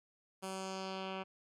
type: tone with low-pass filter sweep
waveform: 10% pulse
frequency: 190.3 Hz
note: F#3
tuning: 49 cents sharp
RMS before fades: -42 dBFS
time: 0.42-1.24 s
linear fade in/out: 20 ms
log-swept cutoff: 11000 to 2400 Hz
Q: 1.8
effects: none